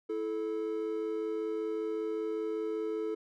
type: tone pair together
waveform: triangle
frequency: 329.6 / 434.8 Hz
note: E4 / A4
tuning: 0 / -21 cents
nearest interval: perfect fourth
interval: 479 cents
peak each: -35 / -31 dBFS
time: 0.09-3.15 s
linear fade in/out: 10 ms
effects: none